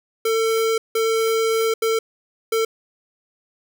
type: tone bursts at uneven times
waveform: square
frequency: 448.5 Hz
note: A4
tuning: 33 cents sharp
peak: -18 dBFS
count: 4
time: 0.25-0.78 / 0.95-1.74 / 1.82-1.99 / 2.52-2.65 s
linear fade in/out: 5 ms
effects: none